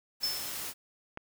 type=noise; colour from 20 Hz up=white; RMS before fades=-38 dBFS; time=0.2-0.74 s; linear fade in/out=50 ms
type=tone with exponential decay; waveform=sine; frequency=5274 Hz; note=E8; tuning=in tune; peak=-26 dBFS; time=0.23-0.68 s; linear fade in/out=5 ms; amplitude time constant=97 ms
type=click; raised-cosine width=0.5 ms; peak=-24 dBFS; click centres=1.174 s
effects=none